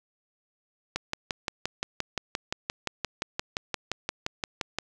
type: click train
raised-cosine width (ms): 0.2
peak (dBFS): -11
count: 23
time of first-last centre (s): 0.96-4.786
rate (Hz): 5.75
effects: none